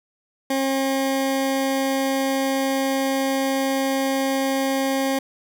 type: tone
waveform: 20% pulse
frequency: 269.3 Hz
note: C#4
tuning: 50 cents flat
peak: -15 dBFS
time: 0.5-5.19 s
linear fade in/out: 5 ms
effects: none